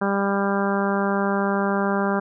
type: harmonic tone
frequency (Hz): 198.5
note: G3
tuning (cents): +22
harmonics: 1 / 2 / 3 / 4 / 5 / 6 / 7 / 8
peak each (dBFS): -23 / -26 / -28 / -29 / -30 / -31 / -31 / -32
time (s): 0.01-2.2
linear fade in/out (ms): 10
effects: none